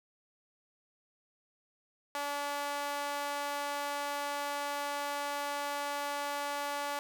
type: tone with high-pass filter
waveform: sawtooth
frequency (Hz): 287.2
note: D4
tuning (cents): -39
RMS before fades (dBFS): -36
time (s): 2.15-6.99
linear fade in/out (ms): 0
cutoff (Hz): 790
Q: 1.7
effects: none